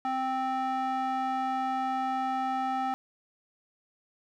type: tone with band-pass filter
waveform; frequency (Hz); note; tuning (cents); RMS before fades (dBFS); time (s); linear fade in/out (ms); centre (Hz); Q
square; 261.6; C4; 0; -30; 0.05-2.94; 0; 950; 3.2
effects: none